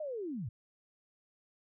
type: linear sweep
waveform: sine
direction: down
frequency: 635 to 93.4 Hz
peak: -36 dBFS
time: 0-0.49 s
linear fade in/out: 5 ms
effects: none

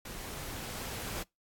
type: noise with level ramp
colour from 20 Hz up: pink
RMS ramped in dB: -43 to -38 dBFS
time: 0.05-1.23 s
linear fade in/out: 5 ms
effects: noise-tail reverb RT60 0.2 s tail -25 dB re dry + AAC 64 kbps

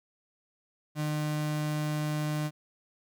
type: tone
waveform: 35% pulse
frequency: 151.3 Hz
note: D#3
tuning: 48 cents flat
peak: -27 dBFS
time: 0.95-2.51 s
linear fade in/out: 50 ms
effects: none

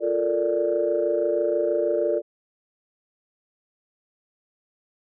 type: chord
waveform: sine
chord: Bb major seventh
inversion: second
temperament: equal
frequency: 349.2 / 440 / 466.2 / 587.3 Hz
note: F4 / A4 / Bb4 / D5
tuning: 0 / 0 / 0 / 0 cents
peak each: -26 / -26 / -27 / -23 dBFS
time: 0-2.22 s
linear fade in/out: 50 ms
effects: tanh soft clip ceiling -11 dBFS

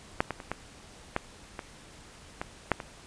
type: clicks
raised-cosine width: 0.5 ms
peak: -8 / -16 / -25 / -15 / -11 / -20 / -17 / -7 / -21 dBFS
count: 9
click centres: 0.205 / 0.307 / 0.402 / 0.516 / 1.164 / 1.592 / 2.415 / 2.717 / 2.802 s
effects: pink hiss -51 dBFS RMS until 3.06 s + resampled to 22050 Hz

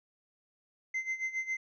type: tone with tremolo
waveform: triangle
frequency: 2071 Hz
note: C7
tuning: 18 cents flat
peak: -28 dBFS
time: 0.94-1.57 s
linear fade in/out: 5 ms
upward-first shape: sine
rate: 7.3 Hz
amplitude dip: 80%
effects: resampled to 16000 Hz

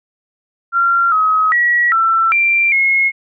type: tone with pitch steps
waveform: sine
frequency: 1377 / 1272 / 1922 / 1339 / 2363 / 2165 Hz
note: F6 / D#6 / B6 / E6 / D7 / C#7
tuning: -25 / +38 / -48 / +27 / +10 / -41 cents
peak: -10 dBFS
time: 0.72-3.12 s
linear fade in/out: 50 ms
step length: 400 ms
effects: none

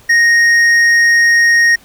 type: tone with hard clipping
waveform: sine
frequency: 1864.7 Hz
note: A#6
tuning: in tune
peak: -8 dBFS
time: 0.09-1.76 s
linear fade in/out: 10 ms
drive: 6 dB
effects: pink hiss -45 dBFS RMS until 1.84 s

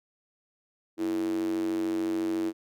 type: tone with high-pass filter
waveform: square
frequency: 46.87 Hz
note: F#1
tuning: 23 cents sharp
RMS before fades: -29 dBFS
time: 0.97-2.53 s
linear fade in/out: 50 ms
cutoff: 320 Hz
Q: 10
effects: none

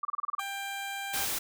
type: tone bursts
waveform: sine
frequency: 1177 Hz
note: D6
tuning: 3 cents sharp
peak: -28 dBFS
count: 8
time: 0.03-0.401 s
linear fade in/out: 5 ms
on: 21 ms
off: 29 ms
type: tone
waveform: 15% pulse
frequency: 792 Hz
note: G5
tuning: 18 cents sharp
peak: -28 dBFS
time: 0.39-1.25 s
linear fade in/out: 5 ms
type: noise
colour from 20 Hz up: white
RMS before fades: -32 dBFS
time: 1.13-1.39 s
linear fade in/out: 10 ms
effects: none

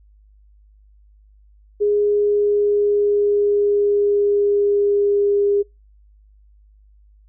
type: tone with pitch glide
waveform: sine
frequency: 413.3 to 405.3 Hz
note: G#4 to G#4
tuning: -8 to -42 cents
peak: -14 dBFS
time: 1.8-5.63 s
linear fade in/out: 20 ms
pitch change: -34 cents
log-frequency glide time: 1.98-5.43 s
effects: noise-tail reverb RT60 0.2 s tail -26 dB re dry + added 51 Hz sine -48 dBFS peak until 7.28 s

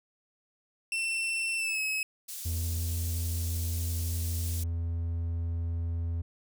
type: tone with pitch glide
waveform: 40% pulse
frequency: 2692 to 2567 Hz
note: E7 to E7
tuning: +36 to -47 cents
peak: -28 dBFS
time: 0.92-2.03 s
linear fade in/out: 2 ms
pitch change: -83 cents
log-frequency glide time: 1.56-1.8 s
type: high-pass noise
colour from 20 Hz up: pink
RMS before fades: -40 dBFS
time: 2.28-4.64 s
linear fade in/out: 10 ms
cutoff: 6600 Hz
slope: 12 dB/octave
type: tone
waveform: triangle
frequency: 83.9 Hz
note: E2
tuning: 31 cents sharp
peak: -27 dBFS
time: 2.45-6.22 s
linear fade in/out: 10 ms
effects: none

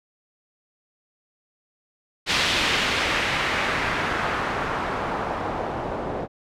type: noise with low-pass filter sweep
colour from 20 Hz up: white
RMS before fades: -25 dBFS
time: 2.26-6.28 s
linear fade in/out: 50 ms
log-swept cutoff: 3700 to 630 Hz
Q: 1.2
effects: none

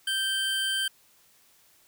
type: tone pair together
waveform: square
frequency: 1568 / 3117 Hz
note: G6 / G7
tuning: 0 / -11 cents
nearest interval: octave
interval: 1189 cents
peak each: -31 / -28 dBFS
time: 0.07-0.88 s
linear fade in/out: 5 ms
effects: white hiss -61 dBFS RMS until 1.87 s

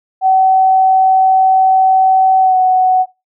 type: tone with pitch glide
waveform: sine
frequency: 759 to 743.8 Hz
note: F#5 to F#5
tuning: +44 to +9 cents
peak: -7 dBFS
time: 0.21-3.06 s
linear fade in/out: 50 ms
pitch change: -35 cents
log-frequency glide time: 2.4-2.57 s
effects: noise-tail reverb RT60 0.2 s tail -17 dB re dry

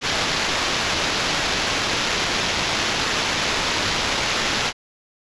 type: noise with sample-and-hold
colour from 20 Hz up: blue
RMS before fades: -22 dBFS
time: 0.01-4.73 s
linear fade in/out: 50 ms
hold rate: 8820 Hz
effects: resampled to 22050 Hz

